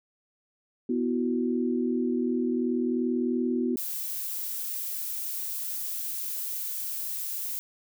sine chord, B suspended fourth, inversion none, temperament equal, 246.9 / 329.6 / 370 Hz, B3 / E4 / F#4, 0 / 0 / 0 cents, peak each -26 / -32 / -30 dBFS, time 0.89-3.76 s, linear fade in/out 5 ms
violet noise, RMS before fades -33 dBFS, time 3.77-7.59 s, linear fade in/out 0 ms
effects none

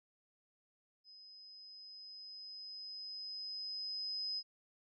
sine tone with level ramp, 5050 Hz, D#8, 25 cents sharp, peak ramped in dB -55 to -36 dBFS, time 1.04-4.43 s, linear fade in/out 50 ms, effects none

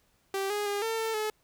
sawtooth tone with pitch steps, 390 / 414 / 406.7 / 450.1 / 447.1 / 429.2 Hz, G4 / G#4 / G#4 / A4 / A4 / A4, -9 / -5 / -36 / +39 / +28 / -43 cents, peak -25 dBFS, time 0.34-1.3 s, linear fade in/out 2 ms, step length 160 ms, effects pink hiss -69 dBFS RMS until 1.43 s

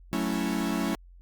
45% pulse chord, F# minor seventh, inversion none, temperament equal, 185 / 220 / 277.2 / 329.6 Hz, F#3 / A3 / C#4 / E4, 0 / 0 / 0 / 0 cents, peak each -32 / -31 / -32 / -33 dBFS, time 0.13-0.95 s, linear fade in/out 0 ms, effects added 44 Hz sine -48 dBFS peak until 1.21 s + Opus 48 kbps

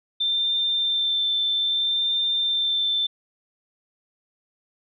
sine tone with vibrato, 3568 Hz, A7, 23 cents sharp, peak -20 dBFS, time 0.2-3.07 s, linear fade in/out 10 ms, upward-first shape sine, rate 0.62 Hz, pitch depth 12 cents each way, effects none

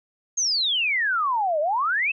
sine exponential two-way sweep, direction down then up, 6600 to 581 to 2715 Hz, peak -20 dBFS, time 0.37-2.12 s, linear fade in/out 10 ms, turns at 1.6 s, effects none

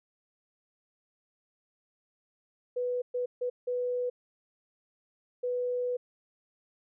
sine tone bursts at uneven times, 493.9 Hz, B4, in tune, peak -28 dBFS, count 5, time 2.76-3.02 / 3.14-3.26 / 3.41-3.5 / 3.67-4.1 / 5.43-5.97 s, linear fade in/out 10 ms, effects none

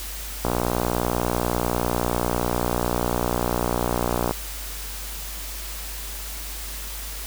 click train, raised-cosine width 1 ms, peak -8 dBFS, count 233, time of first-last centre 0.45-4.31 s, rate 60.1 Hz, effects added 50 Hz sine -34 dBFS peak until 7.26 s + white hiss -35 dBFS RMS until 7.26 s

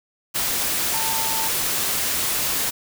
sine tone in noise, 894 Hz, A5, 27 cents sharp, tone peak -28 dBFS, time 0.93-1.49 s, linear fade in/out 20 ms, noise white, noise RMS -23 dBFS, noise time 0.34-2.71 s, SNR -8 dB, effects none

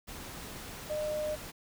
sine tone in noise, 608 Hz, D#5, 40 cents flat, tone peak -31 dBFS, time 0.89-1.36 s, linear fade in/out 20 ms, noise pink, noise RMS -44 dBFS, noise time 0.07-1.52 s, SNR +10 dB, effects none

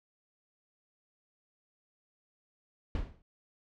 brown noise with exponential decay, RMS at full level -28 dBFS, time 2.95-3.22 s, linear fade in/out 2 ms, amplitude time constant 58 ms, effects low-pass 4000 Hz 12 dB/octave

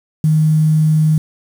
sine tone with quantisation, 155.56 Hz, D#3, in tune, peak -9 dBFS, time 0.24-1.18 s, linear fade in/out 2 ms, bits 6, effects none

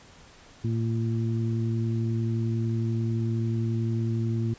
harmonic tone, 113.9 Hz, A#2, 40 cents flat, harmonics 1 / 2 / 3, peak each -25 / -31 / -35 dBFS, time 0.64-4.54 s, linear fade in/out 5 ms, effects pink hiss -52 dBFS RMS until 4.58 s + resampled to 16000 Hz

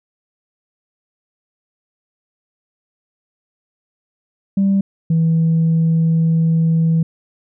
sine tone pair in turn, 196 / 163.16 Hz, G3 / E3, 0 / -17 cents, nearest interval minor third, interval 317 cents, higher first, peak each -10 dBFS, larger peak neither, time 4.57-4.81 / 5.1-7.03 s, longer second, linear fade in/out 5 ms, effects tanh soft clip ceiling -9 dBFS

